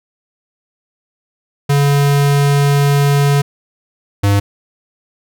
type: tone pair in turn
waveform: square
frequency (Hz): 142.1 / 100.68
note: C#3 / G2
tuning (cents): +43 / +47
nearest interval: tritone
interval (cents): 596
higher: first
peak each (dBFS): -10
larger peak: neither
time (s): 1.69-3.42 / 4.23-4.4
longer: first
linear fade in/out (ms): 10
effects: none